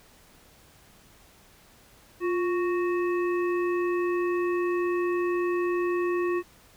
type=harmonic tone with a mistuned harmonic; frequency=370 Hz; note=F#4; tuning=in tune; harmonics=1 / 3 / 5 / 7; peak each=-24 / -34 / -38 / -41 dBFS; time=2.2-6.43 s; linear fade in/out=50 ms; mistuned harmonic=1; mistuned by=-87 cents; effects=pink hiss -56 dBFS RMS until 6.76 s